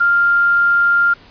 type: tone with quantisation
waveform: sine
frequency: 1396.9 Hz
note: F6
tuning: in tune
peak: -10 dBFS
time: 0-1.14 s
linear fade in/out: 10 ms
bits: 6
effects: pink hiss -44 dBFS RMS until 1.3 s + resampled to 11025 Hz